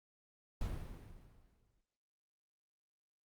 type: noise with exponential decay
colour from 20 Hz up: brown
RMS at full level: -38 dBFS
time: 0.61-1.81 s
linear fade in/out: 2 ms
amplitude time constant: 260 ms
effects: noise-tail reverb RT60 0.9 s tail -20 dB re dry + Opus 48 kbps